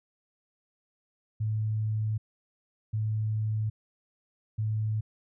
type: tone bursts at uneven times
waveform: sine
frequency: 108.4 Hz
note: A2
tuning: 25 cents flat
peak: -26 dBFS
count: 3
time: 1.4-2.18 / 2.93-3.7 / 4.58-5.01 s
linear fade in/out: 10 ms
effects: none